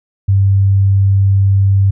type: tone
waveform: sine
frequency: 98 Hz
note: G2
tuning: in tune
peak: -7 dBFS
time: 0.28-1.91 s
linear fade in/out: 10 ms
effects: none